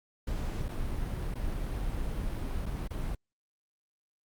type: noise with dropouts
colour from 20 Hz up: brown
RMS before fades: -33 dBFS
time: 0.27-3.15 s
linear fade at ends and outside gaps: 5 ms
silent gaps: 0.684-0.688 / 1.342-1.354 / 2.658-2.662 / 2.877-2.905 s
effects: Opus 48 kbps